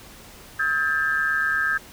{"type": "tone cluster", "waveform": "sine", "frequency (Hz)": [1282, 1600, 1748], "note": ["E6", "G6", "A6"], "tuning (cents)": [-49, 35, -12], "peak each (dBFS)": [-28, -21, -28], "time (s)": [0.59, 1.78], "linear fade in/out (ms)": 10, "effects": ["pink hiss -45 dBFS RMS until 1.92 s"]}